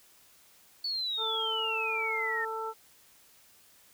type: exponential sweep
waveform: sine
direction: down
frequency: 4497 to 1800 Hz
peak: -30 dBFS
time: 0.84-2.45 s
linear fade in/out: 5 ms
type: harmonic tone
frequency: 444 Hz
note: A4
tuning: 16 cents sharp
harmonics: 1 / 2 / 3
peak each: -37 / -37 / -37 dBFS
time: 1.17-2.74 s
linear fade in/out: 50 ms
effects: white hiss -60 dBFS RMS until 3.93 s